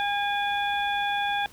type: harmonic tone with a mistuned harmonic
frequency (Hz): 813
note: G#5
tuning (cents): -37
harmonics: 1 / 2 / 3 / 4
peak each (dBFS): -26 / -30 / -34 / -33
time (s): 0-1.46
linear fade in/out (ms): 0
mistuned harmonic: 4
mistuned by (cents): +91
effects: pink hiss -51 dBFS RMS until 1.52 s